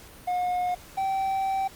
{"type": "tone pair in turn", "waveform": "triangle", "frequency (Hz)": [720, 773.9], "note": ["F#5", "G5"], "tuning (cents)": [-47, -22], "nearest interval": "minor second", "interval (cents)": 125, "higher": "second", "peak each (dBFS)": -22, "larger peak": "neither", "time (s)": [[0.27, 0.75], [0.97, 1.68]], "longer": "second", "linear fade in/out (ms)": 10, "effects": ["pink hiss -48 dBFS RMS until 1.75 s", "Opus 48 kbps"]}